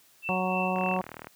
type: tone with tremolo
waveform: sine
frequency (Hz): 2669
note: E7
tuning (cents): +21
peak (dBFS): -30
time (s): 0.22-0.99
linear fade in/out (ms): 50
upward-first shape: sine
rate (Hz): 3.3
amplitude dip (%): 60
type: harmonic tone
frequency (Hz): 185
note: F#3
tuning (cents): 0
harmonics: 1 / 2 / 3 / 4 / 5 / 6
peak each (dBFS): -30 / -36 / -33 / -31 / -34 / -36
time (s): 0.29-1.01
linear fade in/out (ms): 0
type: click train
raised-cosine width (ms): 0.5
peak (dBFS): -24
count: 21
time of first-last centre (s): 0.76-1.27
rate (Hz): 39.2
effects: white hiss -60 dBFS RMS until 1.35 s + high-pass 80 Hz 12 dB/octave

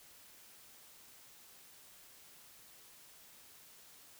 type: silence
effects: white hiss -59 dBFS RMS until 4.19 s

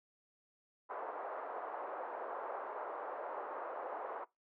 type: band-pass noise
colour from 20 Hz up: pink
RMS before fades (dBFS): -43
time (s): 0.89-4.25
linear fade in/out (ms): 20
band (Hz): 470 to 1200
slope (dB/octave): 24
effects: noise-tail reverb RT60 0.2 s tail -22 dB re dry + high-pass 300 Hz 12 dB/octave

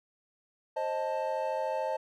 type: chord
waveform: triangle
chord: A diminished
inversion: first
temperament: equal with one note detuned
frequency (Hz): 528.7 / 622.3 / 880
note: C5 / Eb5 / A5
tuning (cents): +18 / 0 / 0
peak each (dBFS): -32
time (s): 0.76-1.97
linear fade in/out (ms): 10
effects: none

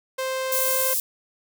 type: tone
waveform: sawtooth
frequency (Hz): 523.3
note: C5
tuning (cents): 0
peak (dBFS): -21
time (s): 0.18-0.94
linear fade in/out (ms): 10
type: high-pass noise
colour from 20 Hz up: white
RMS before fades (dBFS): -24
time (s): 0.52-1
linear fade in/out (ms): 2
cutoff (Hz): 7700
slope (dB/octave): 12
effects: none

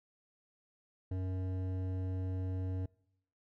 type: tone with hard clipping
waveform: sine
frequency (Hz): 93.1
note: F#2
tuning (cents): +11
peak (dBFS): -36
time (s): 1.11-2.86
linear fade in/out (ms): 5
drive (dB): 12
effects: noise-tail reverb RT60 0.8 s tail -25 dB re dry

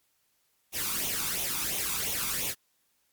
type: noise with flanger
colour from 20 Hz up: white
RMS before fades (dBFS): -31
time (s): 0.72-2.55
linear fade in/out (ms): 50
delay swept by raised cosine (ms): 0.31 to 0.86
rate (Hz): 2.9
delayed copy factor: +0.65
effects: white hiss -72 dBFS RMS until 3.12 s + MP3 96 kbps

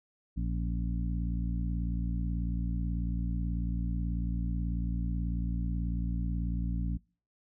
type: harmonic tone with a mistuned harmonic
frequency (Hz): 58.27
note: A#1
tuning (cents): 0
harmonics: 1 / 2 / 3 / 4 / 5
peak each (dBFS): -31 / -38 / -36 / -43 / -44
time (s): 0.36-6.98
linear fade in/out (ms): 20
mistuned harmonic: 5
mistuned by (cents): -49
effects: noise-tail reverb RT60 0.4 s tail -25 dB re dry

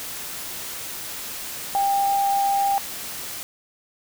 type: tone in noise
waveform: sine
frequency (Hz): 795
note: G5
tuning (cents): +24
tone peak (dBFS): -18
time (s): 1.75-2.78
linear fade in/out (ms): 0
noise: white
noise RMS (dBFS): -33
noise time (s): 0-3.43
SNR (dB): +12
effects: none

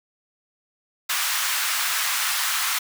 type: high-pass noise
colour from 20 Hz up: pink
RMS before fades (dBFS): -24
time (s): 1.09-2.79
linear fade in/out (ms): 10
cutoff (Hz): 1100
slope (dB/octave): 24
effects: none

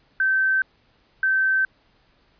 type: tone pair in turn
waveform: sine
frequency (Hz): 1547 / 1547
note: G6 / G6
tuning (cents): -23 / -23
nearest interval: unison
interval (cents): 0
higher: neither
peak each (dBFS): -17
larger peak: neither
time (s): 0.2-0.62 / 1.23-1.65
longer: neither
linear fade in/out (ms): 2
effects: pink hiss -61 dBFS RMS until 2.39 s + resampled to 11025 Hz

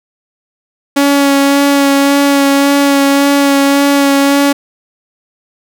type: tone with vibrato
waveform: sawtooth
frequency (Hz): 280.1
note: C#4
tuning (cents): +18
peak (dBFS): -3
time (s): 0.96-4.53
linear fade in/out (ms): 10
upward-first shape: sine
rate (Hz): 1.8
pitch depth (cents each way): 15
effects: none

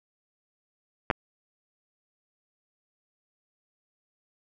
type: clicks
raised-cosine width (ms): 0.5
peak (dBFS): -6 / -14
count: 2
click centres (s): 1.102 / 1.111
effects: none

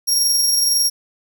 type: tone with amplitude modulation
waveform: 25% pulse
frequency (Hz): 5588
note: F8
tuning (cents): 0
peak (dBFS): -8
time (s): 0.07-0.9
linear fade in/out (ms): 20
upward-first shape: sine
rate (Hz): 21.9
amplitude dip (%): 30
effects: none

